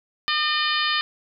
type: harmonic tone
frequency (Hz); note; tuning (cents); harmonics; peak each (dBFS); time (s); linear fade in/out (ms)
606; D#5; -46; 2 / 3 / 4 / 5 / 6 / 7 / 8; -26 / -26 / -30 / -27 / -28 / -31 / -31; 0.28-1.01; 0
effects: none